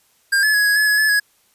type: tone with pitch steps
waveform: square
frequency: 1605 / 1718 / 1675 / 1665 / 1709 / 1686 / 1725 / 1671 Hz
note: G6 / A6 / G#6 / G#6 / G#6 / G#6 / A6 / G#6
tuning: +40 / -42 / +14 / +4 / +49 / +26 / -35 / +10 cents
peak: -14 dBFS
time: 0.32-1.2 s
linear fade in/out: 10 ms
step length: 110 ms
effects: white hiss -59 dBFS RMS until 1.54 s + resampled to 32000 Hz